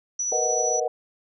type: tone with tremolo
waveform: sine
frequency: 5910 Hz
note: F#8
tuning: 3 cents flat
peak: -23 dBFS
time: 0.19-0.8 s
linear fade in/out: 5 ms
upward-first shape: sine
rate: 13 Hz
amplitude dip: 25%
type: chord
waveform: sine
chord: B major seventh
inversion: third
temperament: equal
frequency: 466.2 / 493.9 / 622.3 / 740 Hz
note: A#4 / B4 / D#5 / F#5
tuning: 0 / 0 / 0 / 0 cents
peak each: -28 dBFS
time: 0.32-0.88 s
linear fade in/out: 2 ms
effects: none